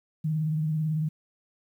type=tone with vibrato; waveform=sine; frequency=155.56 Hz; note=D#3; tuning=in tune; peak=-24 dBFS; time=0.24-1.09 s; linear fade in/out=10 ms; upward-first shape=sine; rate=18 Hz; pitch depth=48 cents each way; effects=10-bit